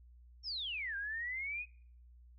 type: exponential two-way sweep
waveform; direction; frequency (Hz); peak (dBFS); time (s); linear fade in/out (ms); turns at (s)
sine; down then up; 5588 to 1580 to 2533; -37; 0.43-1.66; 50; 0.96
effects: noise-tail reverb RT60 0.6 s tail -25 dB re dry + added 60 Hz sine -56 dBFS peak until 2.38 s